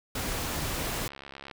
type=noise; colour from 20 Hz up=pink; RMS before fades=-32 dBFS; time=0.15-1.08 s; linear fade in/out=5 ms
type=click train; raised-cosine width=0.3 ms; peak=-26 dBFS; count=50; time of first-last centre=0.8-1.512 s; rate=68.8 Hz
effects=none